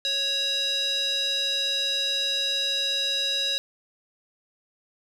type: tone with band-pass filter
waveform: square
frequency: 554.4 Hz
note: C#5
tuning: in tune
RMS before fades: -26 dBFS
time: 0.05-3.58 s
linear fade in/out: 0 ms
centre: 4200 Hz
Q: 7.2
effects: none